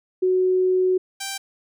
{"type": "tone pair in turn", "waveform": ["sine", "5% pulse"], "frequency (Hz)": [370, 784], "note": ["F#4", "G5"], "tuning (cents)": [0, 0], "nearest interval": "octave + minor second", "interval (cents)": 1300, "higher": "second", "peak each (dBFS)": -16, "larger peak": "neither", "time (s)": [[0.22, 0.98], [1.2, 1.38]], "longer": "first", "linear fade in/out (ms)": 10, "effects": []}